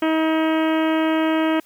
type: harmonic tone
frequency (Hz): 318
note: D#4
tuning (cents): +38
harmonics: 1 / 2 / 3 / 4 / 5 / 6 / 7 / 8 / 9 / 10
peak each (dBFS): -18 / -24 / -28 / -30 / -32 / -34 / -35 / -36 / -37 / -38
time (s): 0.02-1.6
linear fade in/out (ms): 5
effects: white hiss -55 dBFS RMS until 1.65 s